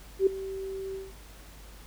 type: tone with ADSR envelope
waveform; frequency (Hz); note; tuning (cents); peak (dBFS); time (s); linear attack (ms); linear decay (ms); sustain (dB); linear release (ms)
sine; 385.5; G4; -29; -16; 0.19-1.13; 77; 6; -17; 190
effects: added 50 Hz sine -48 dBFS peak until 1.86 s + pink hiss -52 dBFS RMS until 1.86 s